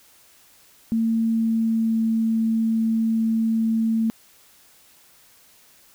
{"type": "tone with pitch glide", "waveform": "sine", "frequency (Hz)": [226.1, 224.4], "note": ["A3", "A3"], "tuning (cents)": [47, 34], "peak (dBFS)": -18, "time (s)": [0.92, 4.1], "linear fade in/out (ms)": 0, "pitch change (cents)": -13, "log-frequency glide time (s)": [1.22, 2.02], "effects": ["white hiss -54 dBFS RMS until 5.94 s"]}